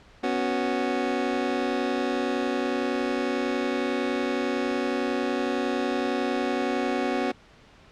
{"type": "chord", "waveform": "25% pulse", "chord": "B suspended second", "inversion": "none", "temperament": "just", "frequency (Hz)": [246.9, 277.8, 370.4], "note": ["B3", "C#4", "F#4"], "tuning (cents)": [0, 4, 2], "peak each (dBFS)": -25, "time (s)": [0.23, 7.32], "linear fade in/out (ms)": 10, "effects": ["pink hiss -53 dBFS RMS until 7.91 s", "low-pass 4000 Hz 12 dB/octave"]}